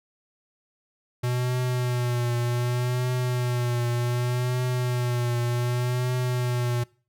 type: tone with vibrato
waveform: square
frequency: 122.9 Hz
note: B2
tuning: 8 cents flat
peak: -24 dBFS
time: 1.23-6.84 s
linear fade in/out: 10 ms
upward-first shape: triangle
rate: 0.66 Hz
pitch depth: 45 cents each way
effects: noise-tail reverb RT60 0.4 s tail -23 dB re dry